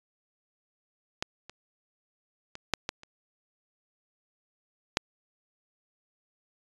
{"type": "clicks", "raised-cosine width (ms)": 0.2, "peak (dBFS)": [-12, -26, -23, -6, -13, -30, -6], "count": 7, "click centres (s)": [1.225, 1.496, 2.554, 2.737, 2.891, 3.034, 4.971], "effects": ["resampled to 22050 Hz"]}